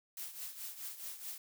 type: noise with tremolo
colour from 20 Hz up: blue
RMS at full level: -42 dBFS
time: 0.17-1.38 s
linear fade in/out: 2 ms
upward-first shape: triangle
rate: 4.7 Hz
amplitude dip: 75%
effects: none